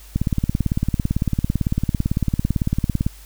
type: click train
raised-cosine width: 5 ms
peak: -6 dBFS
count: 53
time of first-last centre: 0.16-3.065 s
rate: 17.9 Hz
effects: added 50 Hz sine -41 dBFS peak until 3.25 s + white hiss -47 dBFS RMS until 3.25 s